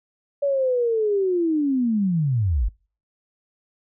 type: linear sweep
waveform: sine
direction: down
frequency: 573 to 43.55 Hz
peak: -18 dBFS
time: 0.42-2.69 s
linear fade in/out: 10 ms
effects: noise-tail reverb RT60 0.4 s tail -26 dB re dry